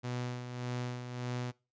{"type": "tone with tremolo", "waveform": "sawtooth", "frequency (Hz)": 123.47, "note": "B2", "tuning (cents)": 0, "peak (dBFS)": -30, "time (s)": [0.03, 1.52], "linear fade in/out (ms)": 20, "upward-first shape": "sine", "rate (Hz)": 1.7, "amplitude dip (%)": 55, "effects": ["noise-tail reverb RT60 0.3 s tail -23 dB re dry", "resampled to 16000 Hz"]}